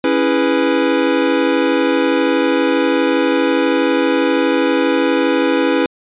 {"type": "chord", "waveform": "square", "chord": "C# minor seventh", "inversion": "none", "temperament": "equal", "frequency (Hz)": [277.2, 329.6, 415.3, 493.9], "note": ["C#4", "E4", "G#4", "B4"], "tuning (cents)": [0, 0, 0, 0], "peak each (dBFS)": [-18, -18, -23, -18], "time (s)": [0.04, 5.86], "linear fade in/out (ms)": 2, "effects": ["resampled to 8000 Hz"]}